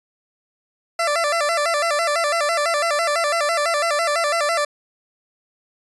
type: tone with vibrato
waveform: 20% pulse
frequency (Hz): 629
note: D#5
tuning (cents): +19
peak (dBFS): -13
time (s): 0.99-4.65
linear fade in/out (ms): 5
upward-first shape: square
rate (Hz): 6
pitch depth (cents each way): 120
effects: resampled to 24000 Hz